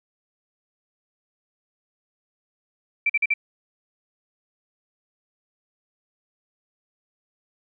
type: tone bursts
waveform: sine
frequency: 2339 Hz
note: D7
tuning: 8 cents flat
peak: -17 dBFS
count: 4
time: 3.06-3.339 s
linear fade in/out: 5 ms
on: 36 ms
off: 45 ms
effects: none